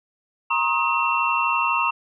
sine tone cluster, 942 / 1074 / 1262 / 2708 Hz, A#5 / C6 / D#6 / E7, +18 / +45 / +24 / +46 cents, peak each -24 / -24 / -26 / -23 dBFS, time 0.5-1.91 s, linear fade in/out 10 ms, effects none

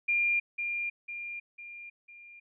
sine tone with echo, 2400 Hz, D7, 37 cents sharp, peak -24 dBFS, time 0.08-0.4 s, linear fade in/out 10 ms, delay 500 ms, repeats 4, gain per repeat -6 dB, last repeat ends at 2.4 s, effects none

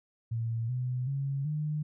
sine tone with pitch steps, 114.7 / 125.81 / 137.99 / 151.35 Hz, A#2 / B2 / C#3 / D#3, -28 / +32 / -8 / -48 cents, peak -29 dBFS, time 0.31-1.83 s, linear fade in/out 10 ms, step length 380 ms, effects none

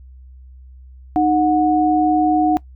sine tone pair together, 308.2 / 732.4 Hz, D#4 / F#5, -16 / -18 cents, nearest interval octave + minor third, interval 1498 cents, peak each -15 dBFS, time 1.16-2.57 s, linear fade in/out 0 ms, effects noise-tail reverb RT60 0.1 s tail -21 dB re dry + added 64 Hz sine -38 dBFS peak until 2.75 s

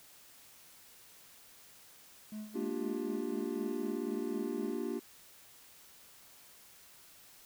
triangle tone with tremolo, 213.8 Hz, A3, 49 cents flat, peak -37 dBFS, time 2.32-4.75 s, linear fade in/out 2 ms, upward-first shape sine, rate 4 Hz, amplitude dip 75%
triangle chord, G minor seventh, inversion first, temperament just, 235.2 / 294 / 352.8 / 392 Hz, Bb3 / D4 / F4 / G4, +16 / +2 / +18 / 0 cents, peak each -38 dBFS, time 2.54-5 s, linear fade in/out 20 ms
effects white hiss -58 dBFS RMS until 7.45 s

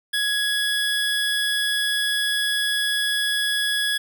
square tone pair together, 1669 / 3375 Hz, G#6 / G#7, +8 / +27 cents, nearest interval octave, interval 1219 cents, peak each -24 dBFS, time 0.13-3.98 s, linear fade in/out 10 ms, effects none

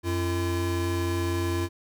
square tone pair together, 90.4 / 341.3 Hz, F#2 / F4, -40 / -40 cents, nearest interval octave + major seventh, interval 2300 cents, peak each -28 / -29 dBFS, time 0.03-1.69 s, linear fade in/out 50 ms, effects none

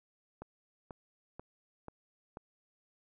click train, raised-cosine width 1 ms, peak -30 dBFS, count 5, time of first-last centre 0.42-2.371 s, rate 2.05 Hz, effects none

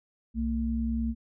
sine tone pair together, 63.87 / 227.6 Hz, C2 / A#3, -41 / -41 cents, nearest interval octave + minor seventh, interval 2200 cents, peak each -30 / -28 dBFS, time 0.34-1.15 s, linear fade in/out 50 ms, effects none

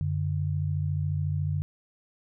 sine tone pair together, 92.82 / 146.83 Hz, F#2 / D3, +6 / 0 cents, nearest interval minor sixth, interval 794 cents, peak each -28 dBFS, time 0.01-1.62 s, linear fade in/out 0 ms, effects none

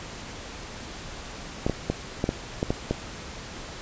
clicks, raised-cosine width 2 ms, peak -10 dBFS, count 8, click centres 1.665 / 1.697 / 1.9 / 2.241 / 2.291 / 2.629 / 2.705 / 2.91 s, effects pink hiss -39 dBFS RMS until 3.81 s + resampled to 16000 Hz

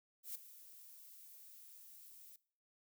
violet noise with ADSR envelope, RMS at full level -43 dBFS, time 0.23-2.36 s, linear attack 120 ms, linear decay 9 ms, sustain -15 dB, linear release 3 ms, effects noise-tail reverb RT60 0.5 s tail -20 dB re dry

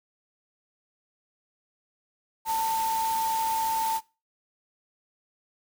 sine tone in noise, 895 Hz, A5, 29 cents sharp, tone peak -24 dBFS, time 2.45-4.01 s, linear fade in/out 50 ms, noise white, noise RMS -36 dBFS, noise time 2.45-4.01 s, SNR +9 dB, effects noise-tail reverb RT60 0.3 s tail -21 dB re dry

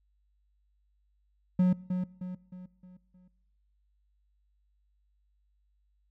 triangle tone with echo, 182.2 Hz, F#3, 26 cents flat, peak -18 dBFS, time 1.59-1.73 s, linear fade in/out 5 ms, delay 310 ms, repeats 5, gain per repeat -7 dB, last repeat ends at 3.28 s, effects noise-tail reverb RT60 1.0 s tail -22 dB re dry + added 50 Hz sine -68 dBFS peak until 6.1 s

